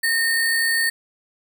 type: tone with sample-and-hold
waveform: sine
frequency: 1834 Hz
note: A#6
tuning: 29 cents flat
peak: -17 dBFS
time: 0.03-0.9 s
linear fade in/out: 10 ms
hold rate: 6300 Hz
effects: none